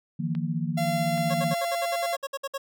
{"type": "chord", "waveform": "sine", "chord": "Eb suspended second", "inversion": "none", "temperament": "equal with one note detuned", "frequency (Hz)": [155.56, 171.32, 233.1], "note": ["Eb3", "F3", "Bb3"], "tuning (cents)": [0, -33, 0], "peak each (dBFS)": [-29, -29, -32], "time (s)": [0.19, 1.54], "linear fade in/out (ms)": 10}
{"type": "clicks", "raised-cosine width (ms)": 0.3, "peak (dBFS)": -27, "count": 3, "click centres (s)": [0.351, 1.178, 1.299]}
{"type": "tone", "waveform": "45% pulse", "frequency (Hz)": 685, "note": "F5", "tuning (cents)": -34, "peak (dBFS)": -26, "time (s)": [0.77, 2.16], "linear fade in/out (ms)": 10}
{"type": "tone bursts", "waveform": "25% pulse", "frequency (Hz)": 549, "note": "C#5", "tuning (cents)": -17, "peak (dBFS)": -25, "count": 13, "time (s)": [1.3, 2.58], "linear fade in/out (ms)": 10, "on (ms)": 44, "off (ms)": 59}
{"effects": []}